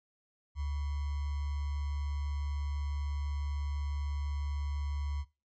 sine tone with sample-and-hold, 72 Hz, D2, 34 cents flat, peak -32 dBFS, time 0.55-5.25 s, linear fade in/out 50 ms, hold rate 1050 Hz, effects noise-tail reverb RT60 0.3 s tail -20 dB re dry + resampled to 16000 Hz

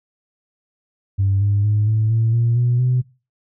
sine tone with pitch steps, 98 / 101.57 / 105.28 / 109.12 / 113.09 / 117.22 / 121.49 / 125.92 Hz, G2 / G#2 / G#2 / A2 / A2 / A#2 / B2 / B2, 0 / -38 / +24 / -14 / +48 / +10 / -28 / +34 cents, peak -13 dBFS, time 1.18-3.02 s, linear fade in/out 20 ms, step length 230 ms, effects noise-tail reverb RT60 0.3 s tail -20 dB re dry + tanh soft clip ceiling -10 dBFS

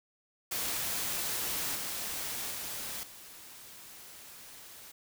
white noise with level steps, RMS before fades -34 / -37 / -39 / -50 dBFS, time 0.51-4.92 s, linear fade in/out 10 ms, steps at 1.75 / 2.51 / 3.03 s, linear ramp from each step 2 ms, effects none

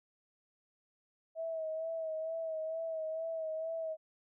sine tone with vibrato, 644 Hz, E5, 41 cents flat, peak -35 dBFS, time 1.35-3.97 s, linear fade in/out 50 ms, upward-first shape sine, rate 2.2 Hz, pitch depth 35 cents each way, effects none

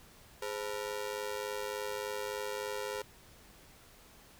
sawtooth ring-modulated tone, 467.3 Hz, A#4, 4 cents sharp, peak -29 dBFS, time 0.42-3.02 s, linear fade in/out 5 ms, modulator 51.7 Hz, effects pink hiss -58 dBFS RMS until 4.39 s

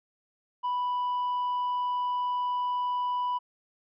sine tone with tanh clipping, 987.8 Hz, B5, in tune, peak -27 dBFS, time 0.63-3.39 s, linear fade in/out 20 ms, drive 2 dB, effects none

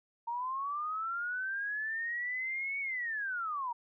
sine linear two-way sweep, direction up then down, 922 to 2243 to 922 Hz, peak -33 dBFS, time 0.27-3.73 s, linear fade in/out 10 ms, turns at 2.8 s, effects none

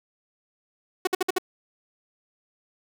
sawtooth tone bursts, 370 Hz, F#4, in tune, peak -16 dBFS, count 5, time 1.05-1.384 s, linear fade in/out 5 ms, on 22 ms, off 56 ms, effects none

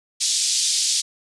pink band-pass noise, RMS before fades -21 dBFS, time 0.2-1.02 s, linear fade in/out 20 ms, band 4000 to 8600 Hz, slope 24 dB/octave, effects resampled to 24000 Hz

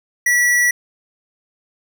square tone, 1945 Hz, B6, 27 cents flat, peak -13 dBFS, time 0.26-0.71 s, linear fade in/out 5 ms, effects none

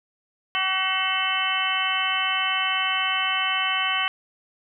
harmonic tone with a mistuned harmonic, 379 Hz, F#4, 42 cents sharp, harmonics 2 / 3 / 4 / 5 / 6 / 7 / 8, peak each -32 / -28 / -31 / -32 / -30 / -28 / -26 dBFS, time 0.55-4.08 s, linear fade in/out 0 ms, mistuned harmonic 6, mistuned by -79 cents, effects none

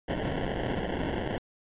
violet noise with sample-and-hold, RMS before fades -31 dBFS, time 0.08-1.38 s, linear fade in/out 2 ms, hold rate 1225 Hz, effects resampled to 8000 Hz

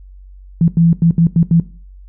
sine tone bursts at uneven times, 167.3 Hz, E3, 26 cents sharp, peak -7 dBFS, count 6, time 0.61-0.68 / 0.77-0.93 / 1.02-1.11 / 1.18-1.27 / 1.36-1.43 / 1.51-1.6 s, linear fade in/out 2 ms, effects noise-tail reverb RT60 0.4 s tail -17 dB re dry + added 47 Hz sine -35 dBFS peak until 2.08 s

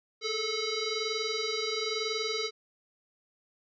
sine tone with frequency modulation, 2183 Hz, C#7, 27 cents flat, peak -29 dBFS, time 0.21-2.51 s, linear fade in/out 50 ms, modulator 869 Hz, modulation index 3.4, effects none

